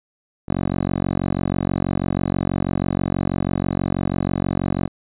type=tone with band-pass filter; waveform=10% pulse; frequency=46.18 Hz; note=F#1; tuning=3 cents flat; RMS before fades=-22 dBFS; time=0.48-4.88 s; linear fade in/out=10 ms; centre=310 Hz; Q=0.51; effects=resampled to 8000 Hz